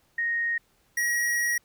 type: tone pair in turn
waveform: sine / square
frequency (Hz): 1864.7 / 1901.7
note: A#6 / A#6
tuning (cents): 0 / +34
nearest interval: unison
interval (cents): 34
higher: second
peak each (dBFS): -24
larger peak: neither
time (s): 0.18-0.58 / 0.97-1.58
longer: second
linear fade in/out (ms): 5
effects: pink hiss -66 dBFS RMS until 1.64 s